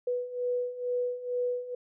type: beating tone pair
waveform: sine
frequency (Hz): 491.1 / 493.3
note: B4 / B4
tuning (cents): -10 / -2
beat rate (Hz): 2.2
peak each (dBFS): -34 / -30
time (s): 0.07-1.75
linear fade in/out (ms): 5
effects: none